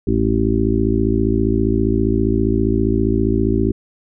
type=harmonic tone; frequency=55 Hz; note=A1; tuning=in tune; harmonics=1 / 2 / 4 / 5 / 6 / 7; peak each=-21 / -21 / -21 / -21 / -21 / -21 dBFS; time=0.07-3.72 s; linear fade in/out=5 ms; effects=none